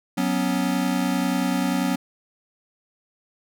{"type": "chord", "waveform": "square", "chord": "F# suspended fourth", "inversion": "none", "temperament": "equal", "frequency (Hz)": [185, 246.9, 277.2], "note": ["F#3", "B3", "C#4"], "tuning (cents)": [0, 0, 0], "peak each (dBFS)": -26, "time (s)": [0.17, 1.96], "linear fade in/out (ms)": 10, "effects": []}